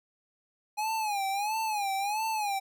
square tone with vibrato, 830.6 Hz, G#5, in tune, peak -29 dBFS, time 0.77-2.6 s, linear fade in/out 20 ms, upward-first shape sine, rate 1.5 Hz, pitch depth 120 cents each way, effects none

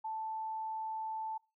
sine tone, 880 Hz, A5, in tune, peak -36 dBFS, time 0.04-1.38 s, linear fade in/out 10 ms, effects noise-tail reverb RT60 0.3 s tail -24 dB re dry

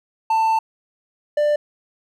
triangle tone pair in turn, 890 / 592.7 Hz, A5 / D5, +20 / +16 cents, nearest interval perfect fifth, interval 704 cents, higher first, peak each -13 dBFS, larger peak neither, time 0.3-0.59 / 1.37-1.56 s, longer first, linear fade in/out 5 ms, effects none

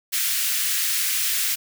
white high-pass noise, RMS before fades -23 dBFS, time 0.12-1.56 s, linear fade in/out 20 ms, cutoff 1600 Hz, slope 24 dB/octave, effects none

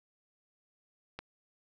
click, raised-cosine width 0.3 ms, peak -24 dBFS, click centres 1.19 s, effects none

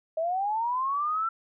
sine linear sweep, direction up, 627 to 1354 Hz, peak -25 dBFS, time 0.17-1.29 s, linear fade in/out 5 ms, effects none

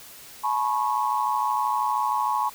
sine tone cluster, 855 / 981 / 1094 Hz, A5 / B5 / C#6, -50 / -12 / -23 cents, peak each -26 dBFS, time 0.43-2.5 s, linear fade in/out 20 ms, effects white hiss -45 dBFS RMS until 2.54 s

